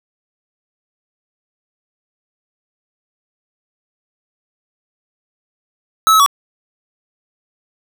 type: tone with pitch steps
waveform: square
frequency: 1300 / 1291 / 1133 Hz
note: E6 / E6 / C#6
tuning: -24 / -37 / +37 cents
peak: -8 dBFS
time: 6.07-6.262 s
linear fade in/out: 0 ms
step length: 64 ms
effects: none